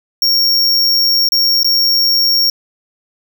square tone with dropouts, 5530 Hz, F8, 18 cents flat, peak -10 dBFS, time 0.22-2.5 s, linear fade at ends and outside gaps 2 ms, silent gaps 1.288-1.32 / 1.632-1.645 s, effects none

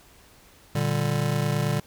square chord, G minor, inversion first, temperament just, 117.6 / 147 / 196 Hz, Bb2 / D3 / G3, +16 / +2 / 0 cents, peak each -28 / -26 / -31 dBFS, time 0.75-1.8 s, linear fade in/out 5 ms, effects pink hiss -54 dBFS RMS until 1.86 s

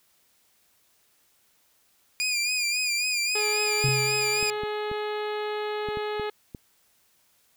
20% pulse tone with vibrato, 2434 Hz, D#7, 39 cents flat, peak -19 dBFS, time 2.2-4.5 s, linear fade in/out 0 ms, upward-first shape sine, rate 3.7 Hz, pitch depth 58 cents each way
harmonic tone, 421.6 Hz, G#4, 26 cents sharp, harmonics 1 / 2 / 3 / 4 / 5 / 6 / 7 / 8 / 9 / 10, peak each -29 / -35 / -39 / -41 / -43 / -45 / -46 / -47 / -48 / -49 dBFS, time 3.35-6.3 s, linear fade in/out 5 ms
sine tone with exponential decay, 131.5 Hz, C3, 9 cents sharp, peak -20 dBFS, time 3.84-4.58 s, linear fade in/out 2 ms, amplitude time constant 160 ms
clicks, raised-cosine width 3 ms, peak -24 dBFS, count 9, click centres 3.845 / 3.885 / 4.428 / 4.635 / 4.915 / 5.887 / 5.972 / 6.197 / 6.548 s
effects white hiss -65 dBFS RMS until 7.56 s

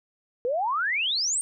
sine exponential sweep, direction up, 466.2 to 9000 Hz, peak -23 dBFS, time 0.45-1.41 s, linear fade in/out 0 ms, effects none

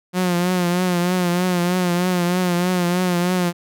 sawtooth tone with vibrato, 178.6 Hz, F3, 39 cents sharp, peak -13 dBFS, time 0.13-3.53 s, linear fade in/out 50 ms, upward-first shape triangle, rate 3.2 Hz, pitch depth 60 cents each way, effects none

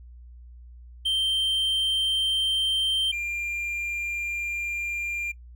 triangle tone pair in turn, 3136 / 2392 Hz, G7 / D7, 0 / +31 cents, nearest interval perfect fourth, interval 469 cents, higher first, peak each -20 / -26 dBFS, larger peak first, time 1.05-3.12 / 3.12-5.32 s, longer second, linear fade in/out 10 ms, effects noise-tail reverb RT60 0.1 s tail -20 dB re dry + added 60 Hz sine -43 dBFS peak until 5.55 s

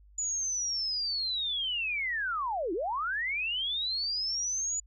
sine linear two-way sweep, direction down then up, 6970 to 311.1 to 6970 Hz, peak -29 dBFS, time 0.18-4.8 s, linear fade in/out 5 ms, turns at 2.73 s, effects added 50 Hz sine -54 dBFS peak until 4.86 s

